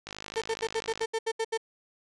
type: click train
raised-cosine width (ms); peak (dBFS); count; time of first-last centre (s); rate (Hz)
0.2; -20; 51; 0.07-1.033; 51.9
type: tone bursts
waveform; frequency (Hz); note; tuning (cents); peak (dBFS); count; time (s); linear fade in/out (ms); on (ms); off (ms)
35% pulse; 449.1; A4; +35; -25; 10; 0.36-1.576; 10; 55; 74
effects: resampled to 22050 Hz

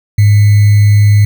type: tone with sample-and-hold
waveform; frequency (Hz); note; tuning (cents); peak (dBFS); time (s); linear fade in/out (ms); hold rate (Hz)
sine; 103.6; G#2; -4; -3; 0.18-1.25; 5; 2100
effects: none

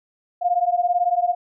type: beating tone pair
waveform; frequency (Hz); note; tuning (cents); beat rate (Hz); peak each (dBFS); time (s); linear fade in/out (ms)
sine; 698.5 / 716.5; F5 / F5; 0 / +44; 18; -20; 0.41-1.35; 20
effects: none

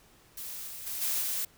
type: noise with level steps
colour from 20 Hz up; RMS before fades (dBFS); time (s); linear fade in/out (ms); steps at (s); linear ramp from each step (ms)
blue; -40 / -42 / -36 / -30 / -32; 0.37-1.45; 5; 0.67 / 0.86 / 1.01 / 1.21; 10
effects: pink hiss -60 dBFS RMS until 1.57 s

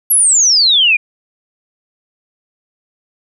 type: exponential sweep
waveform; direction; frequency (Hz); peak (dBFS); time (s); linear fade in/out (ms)
sine; down; 11650 to 2360; -7; 0.1-0.97; 10
effects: none

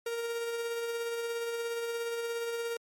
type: tone with tremolo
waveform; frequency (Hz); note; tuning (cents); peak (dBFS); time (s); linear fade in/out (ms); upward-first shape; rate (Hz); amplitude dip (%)
45% pulse; 466.2; A#4; 0; -31; 0.06-2.77; 5; sine; 17; 30
effects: MP3 64 kbps

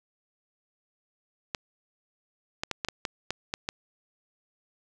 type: clicks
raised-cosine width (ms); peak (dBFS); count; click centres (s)
0.2; -12; 9; 1.548 / 2.635 / 2.713 / 2.848 / 2.886 / 3.052 / 3.306 / 3.539 / 3.689
effects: none

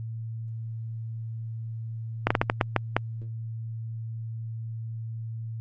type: slowing click train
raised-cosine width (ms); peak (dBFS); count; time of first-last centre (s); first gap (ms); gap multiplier
0.5; -5; 8; 2.27-2.966; 35; 1.34
effects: added 113 Hz sine -32 dBFS peak until 5.6 s + Opus 48 kbps

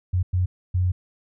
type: tone bursts at uneven times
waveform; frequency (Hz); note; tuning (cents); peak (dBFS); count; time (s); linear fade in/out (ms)
sine; 90.9; F#2; -30; -18; 3; 0.13-0.23 / 0.33-0.46 / 0.74-0.92; 10
effects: none

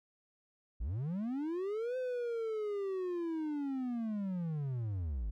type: linear two-way sweep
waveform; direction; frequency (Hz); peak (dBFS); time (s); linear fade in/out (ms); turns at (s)
triangle; up then down; 46.25 to 516 to 46.25; -32; 0.8-5.31; 10; 1.97
effects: none

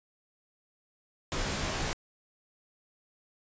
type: noise with comb filter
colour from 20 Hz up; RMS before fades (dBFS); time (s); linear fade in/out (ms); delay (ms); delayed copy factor
pink; -32; 1.32-1.93; 0; 17; -0.7
effects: resampled to 16000 Hz

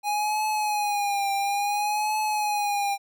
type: tone with vibrato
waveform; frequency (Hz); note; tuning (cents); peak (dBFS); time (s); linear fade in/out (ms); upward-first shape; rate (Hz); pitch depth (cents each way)
square; 825; G#5; -12; -24; 0.03-2.98; 50; triangle; 0.58; 73
effects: none

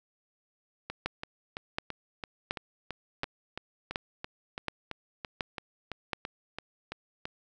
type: two click trains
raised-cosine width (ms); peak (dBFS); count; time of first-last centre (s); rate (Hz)
0.3; -20 / -14; 20 / 8; 0.9-7.255 / 1.06-6.132; 2.99 / 1.38
effects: none

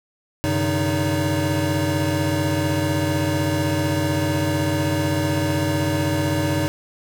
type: tone cluster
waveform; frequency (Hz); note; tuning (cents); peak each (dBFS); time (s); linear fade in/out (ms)
square; 95.3 / 135.2 / 151 / 310.2 / 570; G2 / C#3 / D3 / D#4 / C#5; -48 / -43 / +48 / -5 / +48; -26 / -27 / -29 / -24 / -28; 0.44-6.68; 0
effects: none

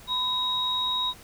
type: tone pair together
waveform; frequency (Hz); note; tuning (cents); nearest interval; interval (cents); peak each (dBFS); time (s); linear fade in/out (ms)
sine; 1005 / 3794; B5 / A#7; +30 / +30; octave + major seventh; 2300; -30 / -25; 0.07-1.14; 50
effects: pink hiss -49 dBFS RMS until 1.23 s

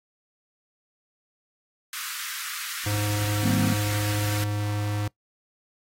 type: high-pass noise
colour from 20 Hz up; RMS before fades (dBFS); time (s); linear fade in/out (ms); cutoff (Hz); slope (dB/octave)
pink; -34; 1.93-4.44; 2; 1200; 48
type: tone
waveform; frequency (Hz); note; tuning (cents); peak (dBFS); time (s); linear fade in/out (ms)
square; 103.83; G#2; 0; -26; 2.86-5.08; 5
type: chord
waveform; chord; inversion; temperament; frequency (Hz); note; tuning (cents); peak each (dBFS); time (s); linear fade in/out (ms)
triangle; C minor seventh; first; equal; 155.56 / 196 / 233.1 / 261.6; Eb3 / G3 / Bb3 / C4; 0 / 0 / 0 / 0; -26; 3.43-3.74; 10
effects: noise-tail reverb RT60 0.1 s tail -21 dB re dry + AAC 48 kbps

